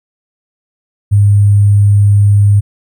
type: tone with sample-and-hold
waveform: sine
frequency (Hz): 101.7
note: G#2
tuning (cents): -36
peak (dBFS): -4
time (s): 1.11-2.61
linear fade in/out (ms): 20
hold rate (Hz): 8820
effects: none